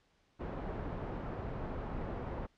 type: low-pass noise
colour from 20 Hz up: pink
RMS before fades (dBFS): -40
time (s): 0.39-2.47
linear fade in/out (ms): 20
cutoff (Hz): 1000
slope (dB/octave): 12
effects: pink hiss -72 dBFS RMS until 2.57 s + low-pass 5000 Hz 12 dB/octave